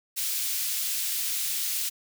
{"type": "high-pass noise", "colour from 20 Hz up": "white", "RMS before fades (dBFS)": -29, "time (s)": [0.16, 1.9], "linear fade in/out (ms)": 20, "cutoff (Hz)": 2800, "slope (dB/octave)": 12, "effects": []}